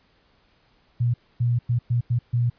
sine tone bursts at uneven times, 120 Hz, B2, 49 cents flat, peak -18 dBFS, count 6, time 1-1.14 / 1.4-1.59 / 1.69-1.79 / 1.9-2.01 / 2.1-2.19 / 2.33-2.5 s, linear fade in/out 10 ms, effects pink hiss -62 dBFS RMS until 2.58 s + resampled to 11025 Hz

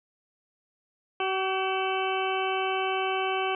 harmonic tone with a mistuned harmonic, 380 Hz, F#4, 46 cents sharp, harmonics 1 / 2 / 3 / 4 / 6 / 7 / 8, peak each -30 / -30 / -33 / -37 / -37 / -35 / -37 dBFS, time 1.2-3.55 s, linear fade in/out 2 ms, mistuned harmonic 4, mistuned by +20 cents, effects none

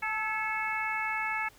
harmonic tone with a mistuned harmonic, 437.9 Hz, A4, 8 cents flat, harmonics 2 / 3 / 4 / 5 / 6, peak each -35 / -37 / -36 / -33 / -40 dBFS, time 0.02-1.49 s, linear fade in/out 10 ms, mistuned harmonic 4, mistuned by -49 cents, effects pink hiss -58 dBFS RMS until 1.58 s

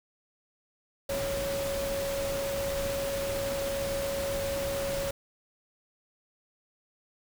sine tone in noise, 554.4 Hz, C#5, in tune, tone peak -30 dBFS, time 1.09-5.11 s, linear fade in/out 5 ms, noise pink, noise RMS -36 dBFS, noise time 1.09-5.11 s, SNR +3 dB, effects none

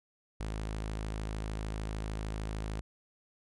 sawtooth tone, 53.3 Hz, G#1, 46 cents sharp, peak -31 dBFS, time 0.4-2.81 s, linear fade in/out 5 ms, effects resampled to 24000 Hz

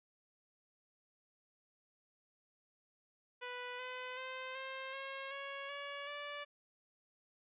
10% pulse tone with pitch steps, 493.9 / 505.4 / 517.3 / 529.3 / 541.7 / 554.4 / 567.3 / 580.6 Hz, B4 / B4 / C5 / C5 / C#5 / C#5 / C#5 / D5, 0 / +40 / -20 / +20 / -40 / 0 / +40 / -20 cents, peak -34 dBFS, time 3.41-6.45 s, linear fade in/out 20 ms, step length 380 ms, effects resampled to 8000 Hz

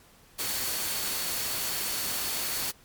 sine tone in noise, 4435 Hz, C#8, in tune, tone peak -39 dBFS, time 0.38-2.72 s, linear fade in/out 20 ms, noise white, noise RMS -31 dBFS, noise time 0.38-2.72 s, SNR -11 dB, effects pink hiss -57 dBFS RMS until 2.84 s + MP3 96 kbps

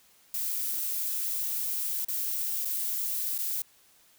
violet noise with dropouts, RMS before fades -31 dBFS, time 0.34-3.62 s, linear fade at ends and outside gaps 2 ms, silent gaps 2.048-2.084 / 2.649-2.654 / 3.38-3.387 s, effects white hiss -61 dBFS RMS until 4.18 s

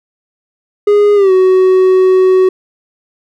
triangle tone with pitch glide, 412.3 to 373.7 Hz, G#4 to F#4, -13 to +17 cents, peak -3 dBFS, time 0.87-2.49 s, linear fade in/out 5 ms, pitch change -170 cents, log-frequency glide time 1.15-1.32 s, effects none

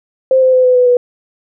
sine tone with pitch steps, 523.3 / 516.7 / 510.2 / 503.7 / 497.4 / 491.1 Hz, C5 / C5 / C5 / B4 / B4 / B4, 0 / -22 / -44 / +34 / +12 / -10 cents, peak -6 dBFS, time 0.31-0.97 s, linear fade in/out 2 ms, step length 110 ms, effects none

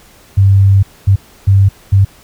sine tone bursts at uneven times, 98 Hz, G2, in tune, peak -4 dBFS, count 4, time 0.37-0.83 / 1.07-1.16 / 1.47-1.69 / 1.92-2.05 s, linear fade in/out 10 ms, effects pink hiss -43 dBFS RMS until 2.23 s

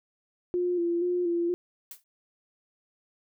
sine tone with vibrato, 349.2 Hz, F4, in tune, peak -24 dBFS, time 0.54-1.54 s, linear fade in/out 0 ms, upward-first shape square, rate 2.1 Hz, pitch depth 33 cents each way
blue noise with exponential decay, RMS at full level -38 dBFS, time 1.91-2.04 s, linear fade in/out 2 ms, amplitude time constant 27 ms
effects none

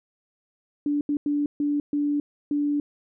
sine tone bursts at uneven times, 291.1 Hz, D4, 15 cents flat, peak -21 dBFS, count 6, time 0.86-1.01 / 1.09-1.17 / 1.26-1.46 / 1.6-1.8 / 1.93-2.2 / 2.51-2.8 s, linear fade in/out 2 ms, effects none

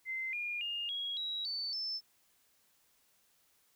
sine tone with pitch steps, 2072 / 2422 / 2830 / 3308 / 3866 / 4519 / 5282 Hz, C7 / D#7 / F7 / G#7 / B7 / C#8 / E8, -17 / -47 / +22 / -8 / -38 / +33 / +3 cents, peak -35 dBFS, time 0.05-2.01 s, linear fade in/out 50 ms, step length 280 ms, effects white hiss -71 dBFS RMS until 3.75 s

